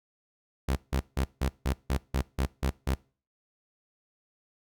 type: tone bursts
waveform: sawtooth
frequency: 66.7 Hz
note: C2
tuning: 34 cents sharp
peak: -21 dBFS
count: 10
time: 0.68-2.95 s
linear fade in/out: 10 ms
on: 83 ms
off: 160 ms
effects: noise-tail reverb RT60 0.4 s tail -24 dB re dry